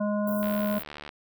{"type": "harmonic tone", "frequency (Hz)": 207.7, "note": "G#3", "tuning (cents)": 0, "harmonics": [1, 3, 5, 7], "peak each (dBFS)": [-26, -29, -37, -42], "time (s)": [0, 0.79], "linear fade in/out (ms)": 10}
{"type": "band-stop noise", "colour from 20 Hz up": "white", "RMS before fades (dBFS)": -38, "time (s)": [0.27, 0.83], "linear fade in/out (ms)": 5, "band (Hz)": [810, 14000], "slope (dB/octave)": 24}
{"type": "click train", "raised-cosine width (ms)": 0.3, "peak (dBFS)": -23, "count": 50, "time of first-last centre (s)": [0.43, 1.091], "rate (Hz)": 74.1}
{"effects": []}